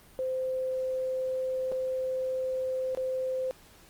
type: tone with dropouts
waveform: sine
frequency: 518 Hz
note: C5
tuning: 17 cents flat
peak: -28 dBFS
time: 0.19-3.51 s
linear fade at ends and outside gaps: 0 ms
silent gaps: 1.717-1.722 / 2.949-2.973 s
effects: pink hiss -56 dBFS RMS until 3.89 s + Opus 32 kbps